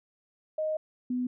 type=tone pair in turn; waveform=sine; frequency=622.3 / 249.4 Hz; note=D#5 / B3; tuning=0 / +17 cents; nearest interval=octave + major third; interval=1583 cents; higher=first; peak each=-27 dBFS; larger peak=neither; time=0.58-0.77 / 1.1-1.27 s; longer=first; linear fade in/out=5 ms; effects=none